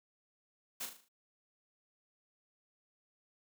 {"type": "noise with echo", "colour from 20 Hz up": "white", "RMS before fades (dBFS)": -40, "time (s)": [0.8, 0.86], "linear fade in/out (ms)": 10, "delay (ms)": 38, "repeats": 6, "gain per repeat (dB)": -6, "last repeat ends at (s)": 1.088, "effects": ["noise-tail reverb RT60 0.1 s tail -23 dB re dry", "high-pass 150 Hz 12 dB/octave"]}